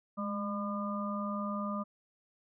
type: harmonic tone with a mistuned harmonic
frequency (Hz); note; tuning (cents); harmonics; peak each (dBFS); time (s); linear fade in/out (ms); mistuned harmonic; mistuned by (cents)
201.7; G3; +50; 1 / 3 / 5 / 6; -35 / -41 / -45 / -38; 0.17-1.84; 20; 1; +48
effects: none